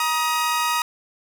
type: tone pair together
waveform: sawtooth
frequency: 950.6 / 1255 Hz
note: A#5 / D#6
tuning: +34 / +15 cents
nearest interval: perfect fourth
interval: 481 cents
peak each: -19 dBFS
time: 0-0.82 s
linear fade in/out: 2 ms
effects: none